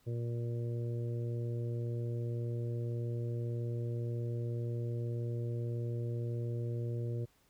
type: harmonic tone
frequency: 118.2 Hz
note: A#2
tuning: 24 cents sharp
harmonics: 1 / 2 / 3 / 4 / 5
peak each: -34 / -49 / -44 / -46 / -53 dBFS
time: 0.06-7.26 s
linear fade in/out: 20 ms
effects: pink hiss -70 dBFS RMS until 7.49 s